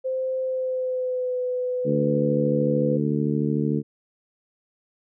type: tone with pitch glide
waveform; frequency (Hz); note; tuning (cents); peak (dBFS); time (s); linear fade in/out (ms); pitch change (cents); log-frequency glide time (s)
sine; 520 to 500.8; C5 to B4; -11 to +24; -23; 0.04-2.98; 20; -65; 0.41-1.4
type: harmonic tone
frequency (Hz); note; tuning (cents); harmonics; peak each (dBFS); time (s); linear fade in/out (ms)
73.42; D2; 0; 2 / 3 / 4 / 5 / 6; -25 / -25 / -27 / -32 / -30; 1.84-3.83; 50
effects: none